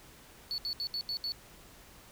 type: tone bursts at uneven times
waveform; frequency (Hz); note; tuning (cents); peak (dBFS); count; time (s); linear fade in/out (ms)
triangle; 4435; C#8; 0; -30; 6; 0.51-0.58 / 0.65-0.73 / 0.8-0.87 / 0.94-1.01 / 1.09-1.17 / 1.24-1.32; 0
effects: tanh soft clip ceiling -28 dBFS + pink hiss -55 dBFS RMS until 2.11 s